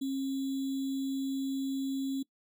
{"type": "tone with sample-and-hold", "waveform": "sine", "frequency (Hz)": 270, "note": "C#4", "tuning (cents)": -45, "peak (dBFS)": -30, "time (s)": [0.01, 2.23], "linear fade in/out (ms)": 10, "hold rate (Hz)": 3675, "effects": ["noise-tail reverb RT60 0.1 s tail -21 dB re dry"]}